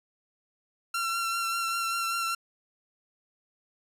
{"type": "tone with vibrato", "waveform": "sawtooth", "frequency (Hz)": 1361, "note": "F6", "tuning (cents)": -45, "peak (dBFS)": -24, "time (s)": [0.94, 2.35], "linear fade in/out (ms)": 5, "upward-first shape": "triangle", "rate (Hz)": 5.1, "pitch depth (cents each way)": 23, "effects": ["resampled to 32000 Hz"]}